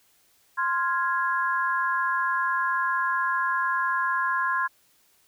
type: chord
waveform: sine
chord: F minor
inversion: second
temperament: equal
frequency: 1046.5 / 1396.9 / 1661.2 Hz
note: C6 / F6 / Ab6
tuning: 0 / 0 / 0 cents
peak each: -25 / -30 / -27 dBFS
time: 0.57-4.68 s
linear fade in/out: 20 ms
effects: white hiss -63 dBFS RMS until 5.27 s